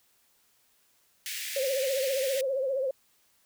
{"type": "high-pass noise", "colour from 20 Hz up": "pink", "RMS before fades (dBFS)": -36, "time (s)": [1.26, 2.41], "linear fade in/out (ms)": 0, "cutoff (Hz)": 1800, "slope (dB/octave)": 48}
{"type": "tone with vibrato", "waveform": "sine", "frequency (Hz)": 534, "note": "C5", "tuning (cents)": 35, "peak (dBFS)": -26, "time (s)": [1.56, 2.91], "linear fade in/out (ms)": 5, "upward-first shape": "triangle", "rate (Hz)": 15, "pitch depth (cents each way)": 100}
{"effects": ["white hiss -67 dBFS RMS until 3.45 s"]}